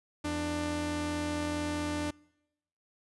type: tone pair together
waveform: sawtooth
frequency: 84.65 / 296.9 Hz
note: E2 / D4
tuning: +46 / +19 cents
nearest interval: octave + minor seventh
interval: 2173 cents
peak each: -34 / -28 dBFS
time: 0.24-2.11 s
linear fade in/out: 10 ms
effects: noise-tail reverb RT60 0.9 s tail -26 dB re dry + resampled to 24000 Hz